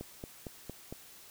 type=click train; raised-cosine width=2 ms; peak=-27 dBFS; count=5; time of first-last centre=0.01-0.925 s; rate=4.37 Hz; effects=white hiss -54 dBFS RMS until 1.3 s